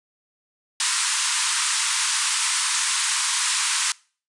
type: band-pass noise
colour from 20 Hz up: white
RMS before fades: -23 dBFS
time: 0.8-3.92 s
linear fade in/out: 2 ms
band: 900 to 10000 Hz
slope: 96 dB/octave
effects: noise-tail reverb RT60 0.4 s tail -24 dB re dry + resampled to 24000 Hz